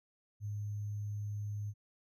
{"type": "tone with sample-and-hold", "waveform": "sine", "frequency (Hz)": 103.83, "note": "G#2", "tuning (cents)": 0, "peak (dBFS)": -36, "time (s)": [0.4, 1.74], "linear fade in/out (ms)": 50, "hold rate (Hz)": 6300, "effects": ["resampled to 32000 Hz"]}